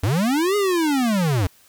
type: linear two-way sweep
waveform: square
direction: up then down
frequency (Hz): 84.5 to 419.2 to 84.5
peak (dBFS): -18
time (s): 0.03-1.47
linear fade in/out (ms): 5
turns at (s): 0.56
effects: white hiss -54 dBFS RMS until 1.68 s